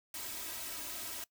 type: noise with comb filter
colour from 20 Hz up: white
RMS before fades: -42 dBFS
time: 0.14-1.24 s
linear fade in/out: 2 ms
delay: 3.1 ms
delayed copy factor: +0.9
effects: noise-tail reverb RT60 0.1 s tail -21 dB re dry